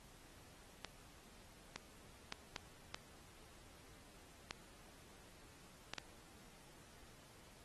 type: clicks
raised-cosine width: 0.2 ms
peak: -25 dBFS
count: 8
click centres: 0.847 / 1.76 / 2.324 / 2.562 / 2.945 / 4.509 / 5.936 / 5.983 s
effects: pink hiss -63 dBFS RMS until 7.64 s + AAC 32 kbps